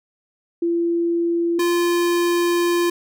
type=tone pair in turn; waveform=sine / square; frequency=340 / 346.5 Hz; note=F4 / F4; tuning=-46 / -14 cents; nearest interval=unison; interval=32 cents; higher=second; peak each=-17 dBFS; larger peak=neither; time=0.62-1.59 / 1.59-2.9 s; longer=second; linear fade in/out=5 ms; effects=none